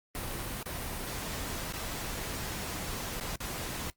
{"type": "noise with dropouts", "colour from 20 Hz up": "pink", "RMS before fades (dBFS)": -37, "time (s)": [0.15, 3.9], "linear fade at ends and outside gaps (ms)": 0, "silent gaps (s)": [[0.628, 0.659], [1.724, 1.737], [3.199, 3.21], [3.357, 3.404]], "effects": ["noise-tail reverb RT60 0.1 s tail -18 dB re dry", "Opus 32 kbps"]}